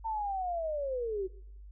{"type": "linear sweep", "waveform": "sine", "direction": "down", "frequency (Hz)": [908, 365.9], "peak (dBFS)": -31, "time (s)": [0.04, 1.28], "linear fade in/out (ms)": 20, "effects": ["noise-tail reverb RT60 0.7 s tail -21 dB re dry", "added 50 Hz sine -46 dBFS peak until 1.71 s"]}